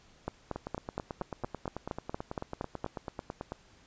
two click trains, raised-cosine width 1 ms, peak -22 / -19 dBFS, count 28 / 12, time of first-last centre 0.56-3.521 / 0.28-2.844 s, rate 9.12 / 4.29 Hz, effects pink hiss -61 dBFS RMS until 3.86 s + resampled to 16000 Hz

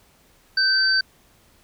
sine tone pair together, 1544 / 4627 Hz, G6 / D8, -27 / -27 cents, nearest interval octave + perfect fifth, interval 1900 cents, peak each -19 dBFS, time 0.57-1.01 s, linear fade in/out 5 ms, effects pink hiss -57 dBFS RMS until 1.63 s

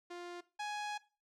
sawtooth tone pair in turn, 350.6 / 833.9 Hz, F4 / G#5, +7 / +7 cents, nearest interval octave + minor third, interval 1500 cents, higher second, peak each -40 / -34 dBFS, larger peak second, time 0.1-0.41 / 0.59-0.98 s, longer second, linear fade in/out 10 ms, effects noise-tail reverb RT60 0.3 s tail -17 dB re dry + low-pass 6000 Hz 12 dB/octave

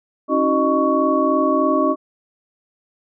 sine tone cluster, 274.7 / 318 / 374.9 / 616 / 1117 Hz, C#4 / D#4 / F#4 / D#5 / C#6, -16 / +38 / +23 / -17 / +13 cents, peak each -20 / -21 / -24 / -20 / -20 dBFS, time 0.28-1.96 s, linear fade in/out 50 ms, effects none

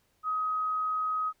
sine tone, 1262 Hz, D#6, 24 cents sharp, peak -27 dBFS, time 0.23-1.33 s, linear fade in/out 50 ms, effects pink hiss -71 dBFS RMS until 1.4 s

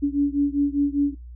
sine beating tone pair, 283.1 / 288.1 Hz, C#4 / D4, +37 / -33 cents, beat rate 5 Hz, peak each -21 / -22 dBFS, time 0.02-1.15 s, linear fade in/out 20 ms, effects noise-tail reverb RT60 0.2 s tail -21 dB re dry + added 60 Hz sine -37 dBFS peak until 1.35 s

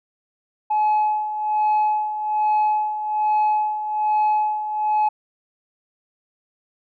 sine tone with tremolo, 851 Hz, G#5, 42 cents sharp, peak -13 dBFS, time 0.7-5.09 s, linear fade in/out 10 ms, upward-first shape sine, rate 1.2 Hz, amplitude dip 70%, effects tanh soft clip ceiling -14 dBFS

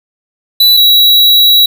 square tone pair in turn, 3960 / 3890 Hz, B7 / B7, +4 / -27 cents, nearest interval unison, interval 31 cents, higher first, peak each -4 dBFS, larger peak neither, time 0.6-0.77 / 0.77-1.66 s, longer second, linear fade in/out 5 ms, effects none

